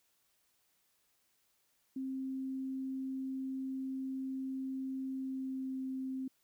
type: tone with pitch glide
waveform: sine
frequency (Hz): 264.6 to 262.5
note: C4 to C4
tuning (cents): +20 to +6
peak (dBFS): -36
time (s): 1.96-6.28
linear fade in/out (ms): 5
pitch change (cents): -14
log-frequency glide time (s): 5.14-5.82
effects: white hiss -75 dBFS RMS until 6.43 s